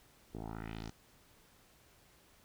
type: tone with low-pass filter sweep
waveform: 10% pulse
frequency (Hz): 55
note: A1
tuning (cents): 0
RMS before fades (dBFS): -44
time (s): 0.33-0.91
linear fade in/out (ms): 20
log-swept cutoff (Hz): 450 to 6900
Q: 2.3
effects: pink hiss -65 dBFS RMS until 2.44 s